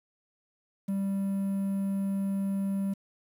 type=tone with quantisation; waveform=triangle; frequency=196 Hz; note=G3; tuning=in tune; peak=-25 dBFS; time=0.88-2.94 s; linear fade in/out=10 ms; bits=9; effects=none